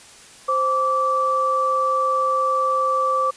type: tone pair together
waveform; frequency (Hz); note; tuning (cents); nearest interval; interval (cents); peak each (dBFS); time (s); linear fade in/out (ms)
sine; 523.3 / 1160.6; C5 / D6; 0 / -21; octave + major second; 1379; -23 / -18; 0.48-3.31; 10
effects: white hiss -45 dBFS RMS until 3.36 s + resampled to 22050 Hz